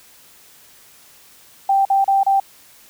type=tone with dropouts; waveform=sine; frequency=784 Hz; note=G5; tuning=in tune; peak=-12 dBFS; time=1.69-2.4 s; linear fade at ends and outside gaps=5 ms; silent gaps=1.852-1.9 / 2.044-2.078 / 2.233-2.264 s; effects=white hiss -48 dBFS RMS until 2.89 s